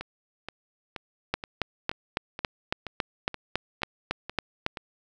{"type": "two click trains", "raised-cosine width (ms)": 0.3, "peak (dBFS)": [-9, -19], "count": [13, 11], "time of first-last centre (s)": [[1.34, 4.664], [0.01, 4.772]], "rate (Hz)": [3.61, 2.1], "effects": []}